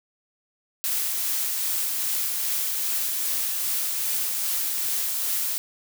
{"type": "noise with tremolo", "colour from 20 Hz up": "blue", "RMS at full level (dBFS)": -25, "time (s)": [0.84, 5.58], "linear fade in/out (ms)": 0, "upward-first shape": "triangle", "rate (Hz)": 2.5, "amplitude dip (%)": 25, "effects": []}